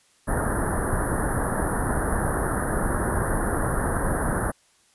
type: band-stop noise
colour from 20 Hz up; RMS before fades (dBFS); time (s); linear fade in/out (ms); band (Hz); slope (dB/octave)
pink; -24; 0.27-4.52; 20; 1800 to 9500; 96
effects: white hiss -61 dBFS RMS until 4.94 s + resampled to 24000 Hz